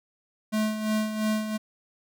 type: tone with tremolo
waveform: square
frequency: 215.7 Hz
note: A3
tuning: 34 cents flat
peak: -23 dBFS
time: 0.52-1.58 s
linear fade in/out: 20 ms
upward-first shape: sine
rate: 2.9 Hz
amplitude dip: 60%
effects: none